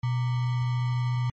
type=tone with sample-and-hold; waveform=sine; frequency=123.47 Hz; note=B2; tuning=in tune; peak=-23 dBFS; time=0.03-1.3 s; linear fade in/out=5 ms; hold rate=1050 Hz; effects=low-pass 4000 Hz 12 dB/octave + MP3 32 kbps